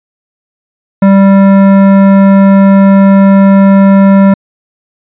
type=tone with hard clipping; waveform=sine; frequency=195.7 Hz; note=G3; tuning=3 cents flat; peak=-3 dBFS; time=1.02-4.34 s; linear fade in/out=5 ms; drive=14 dB; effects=resampled to 8000 Hz